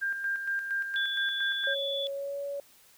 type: tone with tremolo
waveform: sine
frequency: 1595 Hz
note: G6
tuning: 30 cents sharp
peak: -27 dBFS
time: 0.01-1.75 s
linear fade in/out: 20 ms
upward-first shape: square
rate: 4.3 Hz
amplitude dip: 50%
type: tone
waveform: sine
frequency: 3444 Hz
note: A7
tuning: 38 cents flat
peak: -31 dBFS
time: 0.96-2.07 s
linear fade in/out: 0 ms
type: tone with pitch glide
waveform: sine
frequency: 554.4 to 564.1 Hz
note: C#5 to C#5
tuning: 0 to +30 cents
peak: -32 dBFS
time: 1.67-2.6 s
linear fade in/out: 2 ms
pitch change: +30 cents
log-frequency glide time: 2.11-2.41 s
effects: white hiss -59 dBFS RMS until 2.97 s